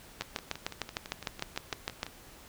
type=two click trains; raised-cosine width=0.2 ms; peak=-23 / -14 dBFS; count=12 / 13; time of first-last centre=0.22-2.066 / 0.21-2.031 s; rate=5.96 / 6.59 Hz; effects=pink hiss -53 dBFS RMS until 2.48 s